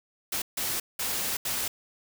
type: noise bursts at uneven times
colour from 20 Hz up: white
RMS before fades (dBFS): -30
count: 4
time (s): 0.32-0.42 / 0.57-0.8 / 0.99-1.37 / 1.45-1.68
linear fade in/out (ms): 5
effects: none